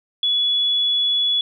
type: tone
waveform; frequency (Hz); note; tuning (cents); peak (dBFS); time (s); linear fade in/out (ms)
sine; 3402; G#7; +41; -16; 0.23-1.41; 2
effects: none